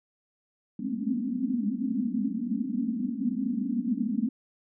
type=band-pass noise; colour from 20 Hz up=white; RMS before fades=-29 dBFS; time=0.79-4.29 s; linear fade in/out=5 ms; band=200 to 270 Hz; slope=96 dB/octave; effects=none